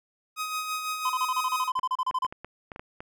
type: tone with tremolo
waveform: sawtooth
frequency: 1257 Hz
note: D#6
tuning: 17 cents sharp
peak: -24 dBFS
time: 0.36-1.71 s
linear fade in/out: 50 ms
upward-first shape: sine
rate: 6 Hz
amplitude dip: 45%
type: tone bursts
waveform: triangle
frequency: 1023 Hz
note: C6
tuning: 39 cents flat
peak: -22 dBFS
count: 16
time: 1.05-2.266 s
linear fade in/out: 5 ms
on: 46 ms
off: 32 ms
type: clicks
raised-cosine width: 0.5 ms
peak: -24 dBFS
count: 9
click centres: 1.791 / 2.111 / 2.248 / 2.325 / 2.446 / 2.718 / 2.761 / 2.795 / 3.005 s
effects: none